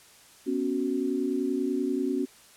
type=chord; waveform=sine; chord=B suspended second; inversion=none; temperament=equal; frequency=246.9 / 277.2 / 370 Hz; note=B3 / C#4 / F#4; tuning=0 / 0 / 0 cents; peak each=-31 / -28 / -30 dBFS; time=0.46-2.26 s; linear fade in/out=20 ms; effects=white hiss -54 dBFS RMS until 2.56 s + low-pass 11000 Hz 12 dB/octave